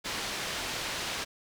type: low-pass noise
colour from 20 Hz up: white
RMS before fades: -35 dBFS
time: 0.04-1.25 s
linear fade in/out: 20 ms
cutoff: 4600 Hz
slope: 12 dB/octave
effects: none